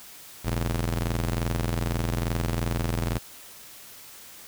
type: ring-modulated tone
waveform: sawtooth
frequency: 83.4 Hz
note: E2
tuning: 21 cents sharp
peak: -18 dBFS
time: 0.44-3.19 s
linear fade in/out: 20 ms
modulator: 30.5 Hz
effects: white hiss -46 dBFS RMS until 4.47 s